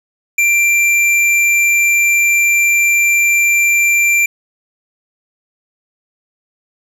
square tone, 2362 Hz, D7, 9 cents sharp, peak -10 dBFS, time 0.38-4.26 s, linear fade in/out 5 ms, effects low-pass 12000 Hz 12 dB/octave + 7-bit

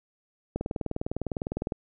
click train, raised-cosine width 2 ms, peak -16 dBFS, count 24, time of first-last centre 0.56-1.722 s, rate 19.8 Hz, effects none

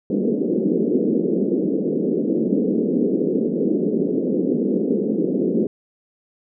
pink band-pass noise, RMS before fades -20 dBFS, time 0.1-5.67 s, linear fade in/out 2 ms, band 190 to 470 Hz, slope 48 dB/octave, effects none

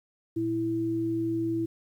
sine tone pair together, 116.54 / 329.6 Hz, A#2 / E4, 0 / 0 cents, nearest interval octave + tritone, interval 1800 cents, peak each -35 / -26 dBFS, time 0.36-1.66 s, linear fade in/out 10 ms, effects 10-bit

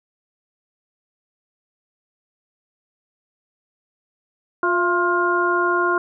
harmonic tone with a mistuned harmonic, 353.3 Hz, F4, 20 cents sharp, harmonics 1 / 2 / 3 / 4, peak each -21 / -27 / -21 / -21 dBFS, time 4.63-5.98 s, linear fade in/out 2 ms, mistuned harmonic 2, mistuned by -60 cents, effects none

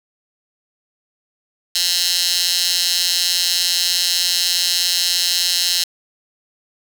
15% pulse tone with high-pass filter, 176.7 Hz, F3, 21 cents sharp, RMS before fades -18 dBFS, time 1.75-5.84 s, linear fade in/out 5 ms, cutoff 4200 Hz, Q 2.6, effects 7-bit

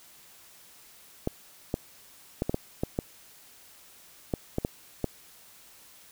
clicks, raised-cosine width 2 ms, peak -13 dBFS, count 11, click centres 1.274 / 1.741 / 2.421 / 2.495 / 2.544 / 2.835 / 2.989 / 4.338 / 4.584 / 4.649 / 5.043 s, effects white hiss -54 dBFS RMS until 6.11 s

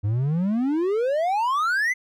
triangle exponential sweep, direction up, 98 to 2093 Hz, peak -18 dBFS, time 0.03-1.94 s, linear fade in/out 20 ms, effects none

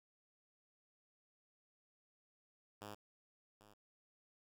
5% pulse tone with echo, 103.83 Hz, G#2, in tune, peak -37 dBFS, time 2.81-2.95 s, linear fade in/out 10 ms, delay 790 ms, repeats 1, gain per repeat -14 dB, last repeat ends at 3.74 s, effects 12-bit

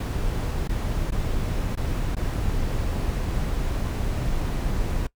brown noise with dropouts, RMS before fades -25 dBFS, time 0-5.07 s, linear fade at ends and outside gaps 5 ms, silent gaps 0.676-0.692 / 1.107-1.12 / 1.754-1.772 / 2.151-2.166 s, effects noise-tail reverb RT60 0.1 s tail -21 dB re dry

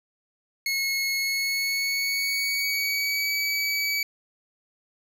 25% pulse tone with pitch glide, 2179 to 2281 Hz, C#7 to C#7, -30 to +49 cents, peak -20 dBFS, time 0.66-4.03 s, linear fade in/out 2 ms, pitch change +79 cents, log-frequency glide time 1.16-3.32 s, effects none

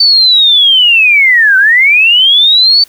sine linear two-way sweep, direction down then up, 4568 to 1506 to 4568 Hz, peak -3 dBFS, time 0-2.84 s, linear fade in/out 5 ms, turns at 1.57 s, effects white hiss -42 dBFS RMS until 2.88 s

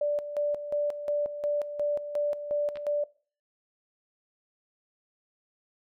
sine tone with tremolo, 586 Hz, D5, 4 cents flat, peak -24 dBFS, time 0.01-3.04 s, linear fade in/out 5 ms, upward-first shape square, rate 2.8 Hz, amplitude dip 65%
clicks, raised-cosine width 0.3 ms, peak -28 dBFS, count 2, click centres 2.757 / 2.771 s
effects noise-tail reverb RT60 0.4 s tail -21 dB re dry

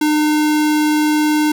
square tone, 303.1 Hz, D#4, 45 cents flat, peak -13 dBFS, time 0.01-1.52 s, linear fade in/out 5 ms, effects none

